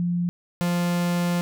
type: tone pair in turn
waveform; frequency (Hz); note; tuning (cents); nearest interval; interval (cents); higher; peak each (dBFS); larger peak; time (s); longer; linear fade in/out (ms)
sine / 45% pulse; 174.61 / 174.61; F3 / F3; 0 / 0; unison; 0; neither; -21; neither; 0-0.29 / 0.61-1.41; second; 0
effects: none